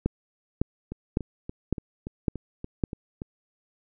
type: two click trains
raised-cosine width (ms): 3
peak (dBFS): -10 / -21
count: 6 / 9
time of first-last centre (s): 0.06-2.838 / 0.92-3.219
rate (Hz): 1.8 / 3.48
effects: none